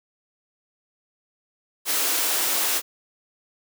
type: high-pass noise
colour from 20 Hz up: white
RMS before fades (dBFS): -23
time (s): 1.85-2.82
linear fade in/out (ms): 50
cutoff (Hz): 260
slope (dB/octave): 48
effects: none